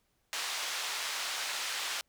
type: band-pass noise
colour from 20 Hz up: white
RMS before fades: -36 dBFS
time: 0.33-2.01 s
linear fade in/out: 0 ms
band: 800 to 5200 Hz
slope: 12 dB/octave
effects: pink hiss -75 dBFS RMS until 2.08 s